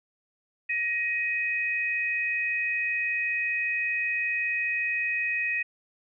sine tone pair together, 1887.8 / 2513 Hz, A#6 / D#7, +21 / +17 cents, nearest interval perfect fourth, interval 496 cents, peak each -29 / -27 dBFS, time 0.69-5.63 s, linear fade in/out 10 ms, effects none

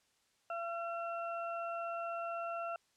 harmonic tone, 679 Hz, F5, 49 cents flat, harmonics 1 / 2 / 4, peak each -39 / -41 / -50 dBFS, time 0.5-2.76 s, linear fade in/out 2 ms, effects white hiss -74 dBFS RMS until 2.96 s + low-pass 8000 Hz 12 dB/octave

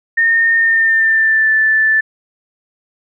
sine tone with pitch glide, 1830 to 1757.5 Hz, A#6 to A6, -32 to -2 cents, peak -9 dBFS, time 0.17-2.01 s, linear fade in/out 10 ms, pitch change -70 cents, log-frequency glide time 0.56-1.51 s, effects none

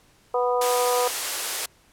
harmonic tone, 246.5 Hz, B3, 3 cents flat, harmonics 2 / 3 / 4 / 5, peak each -22 / -27 / -27 / -30 dBFS, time 0.34-1.08 s, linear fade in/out 5 ms
white high-pass noise, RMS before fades -27 dBFS, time 0.61-1.66 s, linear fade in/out 5 ms, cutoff 370 Hz, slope 24 dB/octave
effects pink hiss -58 dBFS RMS until 1.92 s + low-pass 12000 Hz 12 dB/octave

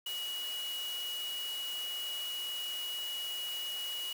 sine tone in noise, 2911 Hz, F#7, 29 cents flat, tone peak -36 dBFS, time 0.06-4.13 s, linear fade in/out 5 ms, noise white, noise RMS -45 dBFS, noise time 0.06-4.13 s, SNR +6 dB, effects high-pass 400 Hz 12 dB/octave

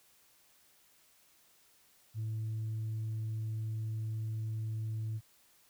sine tone, 110 Hz, A2, in tune, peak -32 dBFS, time 2.14-5.21 s, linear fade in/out 50 ms, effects tanh soft clip ceiling -32 dBFS + white hiss -66 dBFS RMS until 5.69 s

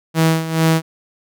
sawtooth tone with tremolo, 161.7 Hz, E3, 33 cents flat, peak -7 dBFS, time 0.14-0.82 s, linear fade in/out 50 ms, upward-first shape sine, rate 2.3 Hz, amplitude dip 75%, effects none

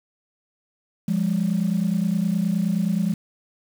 sine tone pair together, 174.61 / 204.2 Hz, F3 / G#3, 0 / -29 cents, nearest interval minor third, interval 271 cents, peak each -21 dBFS, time 1.08-3.14 s, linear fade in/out 5 ms, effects tanh soft clip ceiling -14 dBFS + 7-bit

